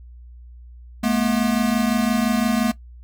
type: tone pair together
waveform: square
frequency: 214.8 / 240.6 Hz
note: A3 / B3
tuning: -41 / -45 cents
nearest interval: major second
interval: 196 cents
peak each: -21 dBFS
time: 1.03-2.72 s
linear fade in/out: 10 ms
effects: noise-tail reverb RT60 0.1 s tail -17 dB re dry + added 60 Hz sine -39 dBFS peak until 3.03 s